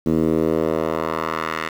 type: tone with band-pass filter sweep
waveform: 10% pulse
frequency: 79.9 Hz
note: D#2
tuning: 47 cents sharp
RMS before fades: -21 dBFS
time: 0.06-1.69 s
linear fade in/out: 5 ms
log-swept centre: 260 to 1800 Hz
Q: 1.4
effects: 7-bit